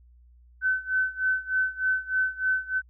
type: tone with tremolo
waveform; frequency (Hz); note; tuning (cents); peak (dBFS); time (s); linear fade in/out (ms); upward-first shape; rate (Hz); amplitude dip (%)
sine; 1521; F#6; +47; -20; 0.61-2.82; 50; sine; 3.3; 90
effects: added 60 Hz sine -52 dBFS peak until 2.89 s